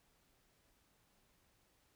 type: silence
effects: pink hiss -74 dBFS RMS until 1.95 s